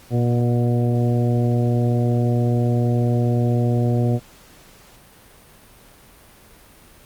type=harmonic tone with a mistuned harmonic; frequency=120 Hz; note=B2; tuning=49 cents flat; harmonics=1 / 2 / 3 / 4 / 5 / 6; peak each=-17 / -23 / -27 / -29 / -31 / -33 dBFS; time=0.1-4.2 s; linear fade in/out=50 ms; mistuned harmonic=6; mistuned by=+16 cents; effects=pink hiss -48 dBFS RMS until 7.05 s + Opus 48 kbps